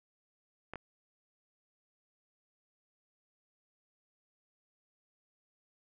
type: clicks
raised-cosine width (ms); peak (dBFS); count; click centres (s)
0.5; -26 / -26; 2; 0.736 / 0.757
effects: none